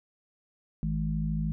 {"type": "harmonic tone", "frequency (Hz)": 53.3, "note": "G#1", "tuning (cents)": 46, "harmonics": [1, 3, 4], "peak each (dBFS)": [-32, -29, -34], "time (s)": [0.83, 1.52], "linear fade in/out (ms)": 0, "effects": []}